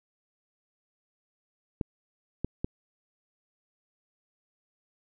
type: clicks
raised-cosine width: 3 ms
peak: -16 dBFS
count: 3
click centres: 1.812 / 2.446 / 2.645 s
effects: none